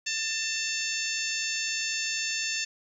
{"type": "harmonic tone with a mistuned harmonic", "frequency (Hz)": 892, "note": "A5", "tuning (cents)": 23, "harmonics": [2, 3, 4, 5, 6, 7, 8], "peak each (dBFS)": [-36, -33, -38, -37, -36, -36, -37], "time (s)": [0.06, 2.65], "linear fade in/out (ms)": 10, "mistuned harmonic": 7, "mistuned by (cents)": 26, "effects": ["10-bit"]}